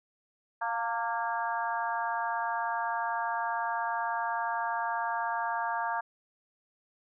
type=harmonic tone with a mistuned harmonic; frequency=233.1 Hz; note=A#3; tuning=in tune; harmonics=3 / 4 / 5 / 6 / 7; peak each=-35 / -32 / -37 / -40 / -37 dBFS; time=0.61-6.01 s; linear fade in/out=10 ms; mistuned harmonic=4; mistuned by=-31 cents; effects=none